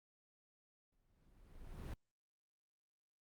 brown noise with exponential growth, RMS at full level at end -42 dBFS, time 0.92-1.94 s, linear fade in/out 5 ms, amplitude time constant 220 ms, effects Opus 48 kbps

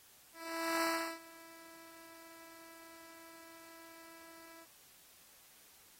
10% pulse tone with ADSR envelope, 329.6 Hz, E4, in tune, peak -23 dBFS, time 0.33-4.66 s, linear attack 500 ms, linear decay 360 ms, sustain -24 dB, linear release 34 ms, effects white hiss -62 dBFS RMS until 5.99 s + AAC 48 kbps

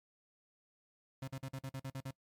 35% pulse tone bursts, 133.9 Hz, C3, 40 cents sharp, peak -38 dBFS, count 9, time 1.22-2.109 s, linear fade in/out 5 ms, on 57 ms, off 47 ms, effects noise-tail reverb RT60 0.1 s tail -21 dB re dry + MP3 96 kbps

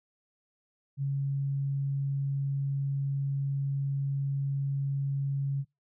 sine tone, 138.59 Hz, C#3, in tune, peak -27 dBFS, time 0.97-5.65 s, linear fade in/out 50 ms, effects noise-tail reverb RT60 0.2 s tail -25 dB re dry

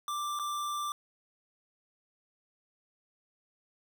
square tone with dropouts, 1179 Hz, D6, 6 cents sharp, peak -33 dBFS, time 0.08-0.92 s, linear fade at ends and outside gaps 1 ms, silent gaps 0.39-0.396 s, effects none

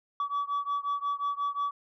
sine beating tone pair, 1141 / 1146.6 Hz, C#6 / D6, +50 / -42 cents, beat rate 5.6 Hz, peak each -29 / -30 dBFS, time 0.2-1.71 s, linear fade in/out 2 ms, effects tanh soft clip ceiling -25 dBFS

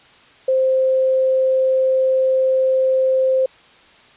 sine tone, 523.3 Hz, C5, in tune, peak -13 dBFS, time 0.48-3.46 s, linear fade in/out 5 ms, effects white hiss -48 dBFS RMS until 4.16 s + resampled to 8000 Hz

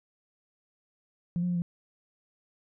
sine tone with pitch steps, 173 / 178.1 / 176.3 / 172.7 Hz, F3 / F3 / F3 / F3, -16 / +34 / +17 / -19 cents, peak -25 dBFS, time 1.36-1.62 s, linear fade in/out 0 ms, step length 65 ms, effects tanh soft clip ceiling -21 dBFS

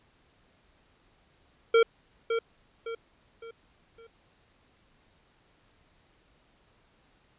square tone with echo, 458 Hz, A#4, 31 cents flat, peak -18 dBFS, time 1.74-1.83 s, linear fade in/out 5 ms, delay 560 ms, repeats 4, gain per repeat -8 dB, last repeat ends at 4.07 s, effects pink hiss -65 dBFS RMS until 7.38 s + resampled to 8000 Hz

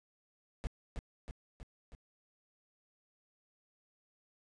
brown noise with echo, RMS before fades -35 dBFS, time 0.64-0.67 s, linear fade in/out 0 ms, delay 320 ms, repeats 4, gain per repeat -4 dB, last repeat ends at 1.95 s, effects resampled to 22050 Hz

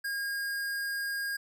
square tone, 1624 Hz, G#6, 39 cents flat, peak -32 dBFS, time 0.04-1.37 s, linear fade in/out 10 ms, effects none

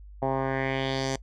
10% pulse tone with low-pass filter sweep, 133.7 Hz, C3, 38 cents sharp, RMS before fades -28 dBFS, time 0.22-1.16 s, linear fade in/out 5 ms, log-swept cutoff 780 to 6800 Hz, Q 2.6, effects noise-tail reverb RT60 0.1 s tail -22 dB re dry + added 50 Hz sine -43 dBFS peak until 1.22 s

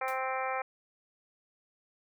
harmonic tone, 261.6 Hz, C4, in tune, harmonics 2 / 3 / 4 / 5 / 6 / 7 / 8 / 9, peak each -37 / -35 / -39 / -38 / -45 / -43 / -44 / -41 dBFS, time 0.01-0.62 s, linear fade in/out 5 ms
white noise with exponential decay, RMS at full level -44 dBFS, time 0.08-0.22 s, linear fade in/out 0 ms, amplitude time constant 30 ms
effects none

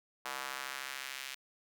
square tone with high-pass filter sweep, 66.8 Hz, C2, 36 cents sharp, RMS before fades -42 dBFS, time 0.25-1.35 s, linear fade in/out 5 ms, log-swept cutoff 1000 to 2400 Hz, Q 1.2, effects none

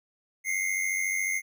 square tone pair together, 2066 / 2160 Hz, C7 / C#7, -22 / -45 cents, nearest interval minor second, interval 77 cents, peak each -30 / -30 dBFS, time 0.44-1.42 s, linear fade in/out 50 ms, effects none

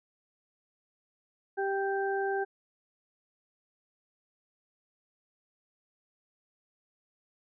harmonic tone, 392 Hz, G4, in tune, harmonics 1 / 2 / 4, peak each -30 / -33 / -36 dBFS, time 1.57-2.45 s, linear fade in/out 20 ms, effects none

